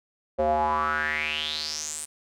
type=tone with band-pass filter sweep; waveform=square; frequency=76.5 Hz; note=D#2; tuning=29 cents flat; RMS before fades=-27 dBFS; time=0.38-2.06 s; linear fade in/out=20 ms; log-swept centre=560 to 9200 Hz; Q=6.6; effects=none